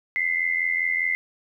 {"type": "tone pair together", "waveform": "sine", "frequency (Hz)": [2022, 2107], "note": ["B6", "C7"], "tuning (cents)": [40, 12], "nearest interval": "minor second", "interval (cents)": 72, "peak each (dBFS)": -24, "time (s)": [0.16, 1.15], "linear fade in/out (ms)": 0, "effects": ["10-bit"]}